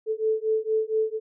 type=beating tone pair; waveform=sine; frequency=436.1 / 440.4 Hz; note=A4 / A4; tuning=-15 / +2 cents; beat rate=4.3 Hz; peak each=-25 dBFS; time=0.06-1.2 s; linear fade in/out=50 ms; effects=none